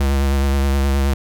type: tone with vibrato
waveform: square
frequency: 68.8 Hz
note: C#2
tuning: 12 cents flat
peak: -15 dBFS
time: 0-1.14 s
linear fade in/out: 5 ms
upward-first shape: sine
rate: 9.5 Hz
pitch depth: 32 cents each way
effects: none